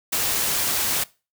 white noise, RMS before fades -23 dBFS, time 0.12-1.04 s, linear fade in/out 10 ms, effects noise-tail reverb RT60 0.3 s tail -21 dB re dry

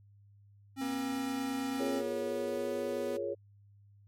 square tone, 268.4 Hz, C4, 44 cents sharp, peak -34 dBFS, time 0.76-2.03 s, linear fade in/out 50 ms
sawtooth tone with pitch glide, 239.3 to 247.2 Hz, A#3 to B3, +46 to +2 cents, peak -36 dBFS, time 0.81-3.17 s, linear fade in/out 5 ms, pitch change +56 cents, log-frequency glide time 1.69-2.74 s
sine chord, Bb minor seventh, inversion second, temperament equal, 349.2 / 415.3 / 466.2 / 554.4 Hz, F4 / Ab4 / Bb4 / Db5, 0 / 0 / 0 / 0 cents, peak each -40 / -37 / -42 / -36 dBFS, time 1.79-3.35 s, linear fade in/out 20 ms
effects added 101 Hz sine -57 dBFS peak until 4.07 s + MP3 64 kbps

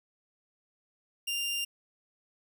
sawtooth tone, 2794 Hz, F7, in tune, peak -27 dBFS, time 1.27-1.65 s, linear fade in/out 10 ms, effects none

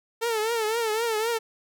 sawtooth tone with vibrato, 447.9 Hz, A4, 31 cents sharp, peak -20 dBFS, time 0.21-1.39 s, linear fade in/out 20 ms, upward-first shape triangle, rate 3.9 Hz, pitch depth 110 cents each way, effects none

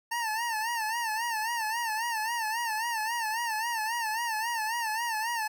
25% pulse tone with vibrato, 904 Hz, A5, 47 cents sharp, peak -25 dBFS, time 0.11-5.48 s, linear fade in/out 10 ms, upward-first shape sine, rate 3.7 Hz, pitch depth 96 cents each way, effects none

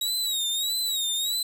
sawtooth tone with vibrato, 3815 Hz, A#7, 39 cents sharp, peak -22 dBFS, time 0.01-1.43 s, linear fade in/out 5 ms, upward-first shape sine, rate 1.6 Hz, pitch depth 100 cents each way, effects 8-bit

